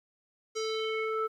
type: tone with low-pass filter sweep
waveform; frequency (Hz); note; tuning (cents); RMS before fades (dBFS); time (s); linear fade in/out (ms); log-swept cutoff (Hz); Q
square; 440; A4; 0; -32; 0.55-1.28; 20; 6100 to 1200; 3.5
effects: 11-bit